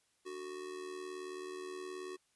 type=tone with amplitude modulation; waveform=square; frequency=370 Hz; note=F#4; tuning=in tune; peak=-40 dBFS; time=0.25-2.17 s; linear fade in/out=20 ms; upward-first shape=sine; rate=78.8 Hz; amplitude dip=65%; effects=white hiss -75 dBFS RMS until 2.35 s + resampled to 24000 Hz